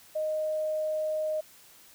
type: tone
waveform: sine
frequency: 620 Hz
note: D#5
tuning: 6 cents flat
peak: -27 dBFS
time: 0.15-1.41 s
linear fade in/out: 10 ms
effects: white hiss -55 dBFS RMS until 1.94 s